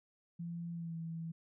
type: tone with pitch glide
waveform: sine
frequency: 170 to 164.4 Hz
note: F3 to E3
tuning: -46 to -4 cents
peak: -39 dBFS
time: 0.39-1.32 s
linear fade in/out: 10 ms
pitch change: -58 cents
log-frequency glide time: 0.73-0.96 s
effects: none